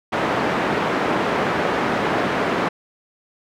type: band-pass noise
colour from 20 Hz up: pink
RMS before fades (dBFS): -21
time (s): 0.12-2.69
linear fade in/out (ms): 10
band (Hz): 230 to 1800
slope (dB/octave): 12
effects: none